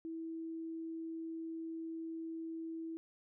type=tone; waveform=sine; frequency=326.3 Hz; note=E4; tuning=18 cents flat; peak=-40 dBFS; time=0.05-2.97 s; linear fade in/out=0 ms; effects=none